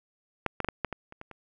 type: clicks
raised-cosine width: 0.5 ms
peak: -11 / -14 / -15 / -13 / -12 / -19 / -30 / -26 / -29 dBFS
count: 9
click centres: 0.463 / 0.603 / 0.646 / 0.687 / 0.847 / 0.927 / 1.124 / 1.214 / 1.313 s
effects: none